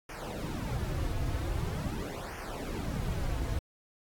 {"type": "noise with flanger", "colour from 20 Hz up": "brown", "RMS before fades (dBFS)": -34, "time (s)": [0.09, 3.59], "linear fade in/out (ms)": 2, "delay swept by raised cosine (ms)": [0.25, 5.15], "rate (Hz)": 0.44, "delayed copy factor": -0.8, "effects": ["AAC 64 kbps"]}